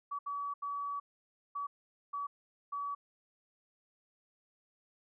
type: tone bursts at uneven times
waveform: sine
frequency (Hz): 1140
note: C#6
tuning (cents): +48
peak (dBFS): -35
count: 6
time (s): 0.11-0.19 / 0.26-0.54 / 0.62-1 / 1.55-1.67 / 2.13-2.27 / 2.72-2.95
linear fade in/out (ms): 10
effects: none